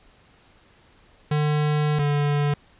square tone pair in turn, 150 / 145.48 Hz, D3 / D3, +37 / -16 cents, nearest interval minor second, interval 53 cents, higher first, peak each -20 dBFS, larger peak neither, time 1.31-1.99 / 1.99-2.54 s, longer first, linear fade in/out 5 ms, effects pink hiss -56 dBFS RMS until 2.79 s + resampled to 8000 Hz

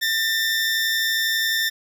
20% pulse tone pair together, 1790.1 / 1902 Hz, A6 / A#6, +29 / +34 cents, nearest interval minor second, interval 105 cents, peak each -15 / -26 dBFS, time 0.01-1.7 s, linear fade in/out 20 ms, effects none

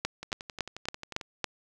two click trains, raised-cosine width 0.2 ms, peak -22 / -11 dBFS, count 12 / 6, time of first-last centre 0.23-1.212 / 0.05-1.443 s, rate 11.2 / 3.59 Hz, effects none

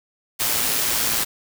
white noise with amplitude modulation, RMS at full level -20 dBFS, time 0.39-1.25 s, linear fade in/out 20 ms, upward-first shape sine, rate 113 Hz, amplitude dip 35%, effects none

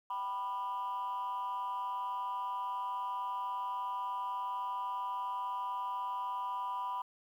sine tone with amplitude modulation, 987.8 Hz, B5, in tune, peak -29 dBFS, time 0.1-7.02 s, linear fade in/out 5 ms, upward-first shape sine, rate 212 Hz, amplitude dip 85%, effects tanh soft clip ceiling -30 dBFS + 11-bit

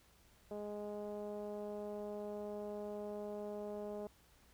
10% pulse tone with low-pass filter, 207.7 Hz, G#3, in tune, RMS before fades -44 dBFS, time 0.51-4.07 s, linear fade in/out 2 ms, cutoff 550 Hz, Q 2.1, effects added 60 Hz sine -70 dBFS peak until 4.53 s + pink hiss -68 dBFS RMS until 4.53 s

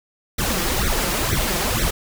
pink noise with flanger, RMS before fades -21 dBFS, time 0.38-1.91 s, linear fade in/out 10 ms, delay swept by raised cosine 0.5 to 5.8 ms, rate 2.1 Hz, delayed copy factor +0.9, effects none

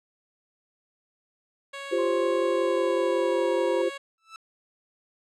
10% pulse tone, 554.4 Hz, C#5, in tune, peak -27 dBFS, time 1.73-3.98 s, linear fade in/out 10 ms
sine chord, F suspended second, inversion none, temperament equal with one note detuned, 346.8 / 392 / 523.3 Hz, F4 / G4 / C5, -12 / 0 / 0 cents, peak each -27 / -28 / -25 dBFS, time 1.91-3.9 s, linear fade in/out 20 ms
sine tone with pitch glide, 1051 to 958.2 Hz, C6 to A#5, +7 to +47 cents, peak -33 dBFS, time 1.98-3.82 s, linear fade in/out 5 ms, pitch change -160 cents, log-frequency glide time 2.5-3.52 s
sawtooth tone with exponential growth, 1318.5 Hz, E6, in tune, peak -33 dBFS, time 4.18-4.36 s, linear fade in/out 1 ms, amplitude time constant 37 ms
effects low-pass 7000 Hz 12 dB/octave

